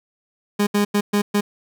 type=tone bursts at uneven times; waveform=30% pulse; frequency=205.2 Hz; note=G#3; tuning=21 cents flat; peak=-13 dBFS; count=5; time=0.59-0.67 / 0.74-0.85 / 0.94-1.01 / 1.13-1.22 / 1.34-1.41 s; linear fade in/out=10 ms; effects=none